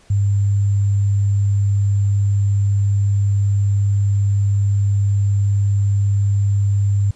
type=tone with sample-and-hold; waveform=sine; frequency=100.3 Hz; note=G2; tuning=40 cents sharp; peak=-13 dBFS; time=0.1-7.11 s; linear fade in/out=5 ms; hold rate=7350 Hz; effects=pink hiss -52 dBFS RMS until 7.15 s + resampled to 22050 Hz